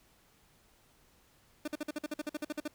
30% pulse tone bursts, 300 Hz, D4, 37 cents sharp, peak -31 dBFS, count 14, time 1.65-2.679 s, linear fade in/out 5 ms, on 28 ms, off 49 ms, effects pink hiss -66 dBFS RMS until 2.74 s

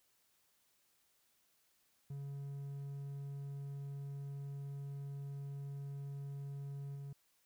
triangle tone with level steps, 140 Hz, C#3, 18 cents sharp, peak -40 / -42 dBFS, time 2.1-7.13 s, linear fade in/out 5 ms, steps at 6.95 s, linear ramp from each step 10 ms, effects white hiss -75 dBFS RMS until 7.45 s

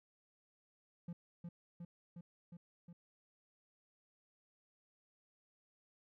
triangle tone with echo, 172.2 Hz, F3, 24 cents flat, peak -40 dBFS, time 1.08-1.13 s, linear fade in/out 5 ms, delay 360 ms, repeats 5, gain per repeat -2 dB, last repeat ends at 2.93 s, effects none

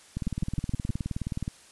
two click trains, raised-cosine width 5 ms, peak -18 / -17 dBFS, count 26 / 5, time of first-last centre 0.17-1.479 / 0.27-0.894 s, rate 19.1 / 6.41 Hz, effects white hiss -54 dBFS RMS until 1.71 s + resampled to 24000 Hz

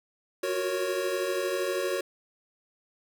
square chord, Gb major seventh, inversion third, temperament equal with one note detuned, 357.4 / 370 / 466.2 / 554.4 Hz, F4 / Gb4 / Bb4 / Db5, +40 / 0 / 0 / 0 cents, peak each -38 / -32 / -35 / -32 dBFS, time 0.43-2.01 s, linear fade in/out 5 ms, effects none

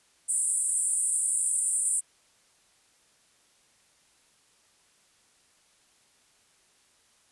white band-pass noise, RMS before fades -27 dBFS, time 0.28-2.01 s, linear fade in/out 20 ms, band 8200 to 9600 Hz, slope 96 dB/octave, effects white hiss -64 dBFS RMS until 7.31 s + resampled to 24000 Hz

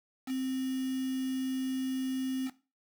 sine tone with quantisation, 261.6 Hz, C4, in tune, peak -30 dBFS, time 0.26-2.51 s, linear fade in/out 50 ms, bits 7, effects noise-tail reverb RT60 0.3 s tail -17 dB re dry

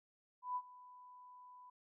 sine tone with ADSR envelope, 995 Hz, B5, 13 cents sharp, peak -35 dBFS, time 0.42-1.7 s, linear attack 140 ms, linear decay 55 ms, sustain -20 dB, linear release 6 ms, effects none

